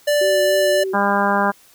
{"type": "tone", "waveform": "square", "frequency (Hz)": 587, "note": "D5", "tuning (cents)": -1, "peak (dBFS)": -15, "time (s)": [0.07, 0.84], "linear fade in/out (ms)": 10}
{"type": "tone with vibrato", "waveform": "sine", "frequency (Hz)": 376.7, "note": "F#4", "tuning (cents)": 31, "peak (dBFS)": -21, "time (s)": [0.21, 0.94], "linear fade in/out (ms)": 5, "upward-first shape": "triangle", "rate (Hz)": 3.5, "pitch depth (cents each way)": 41}
{"type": "harmonic tone", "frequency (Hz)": 200.8, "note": "G3", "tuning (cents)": 42, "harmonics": [1, 2, 3, 4, 5, 6, 7, 8], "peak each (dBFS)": [-22, -26, -23, -21, -21, -25, -25, -24], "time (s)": [0.93, 1.52], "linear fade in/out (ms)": 20}
{"effects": ["white hiss -51 dBFS RMS until 1.74 s"]}